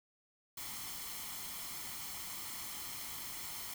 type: noise with comb filter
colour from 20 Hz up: white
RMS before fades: -44 dBFS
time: 0.57-3.74 s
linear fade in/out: 5 ms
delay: 0.94 ms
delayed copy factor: +0.55
effects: none